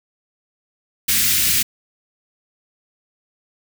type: band-stop noise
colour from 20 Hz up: white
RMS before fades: -17 dBFS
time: 1.08-1.63 s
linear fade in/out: 10 ms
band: 280 to 1700 Hz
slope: 24 dB/octave
effects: none